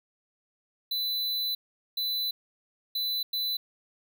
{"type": "tone bursts at uneven times", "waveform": "square", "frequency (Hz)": 4000, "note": "B7", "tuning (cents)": 21, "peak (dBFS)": -28, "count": 4, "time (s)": [[0.91, 1.55], [1.97, 2.31], [2.95, 3.23], [3.33, 3.57]], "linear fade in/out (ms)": 5, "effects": []}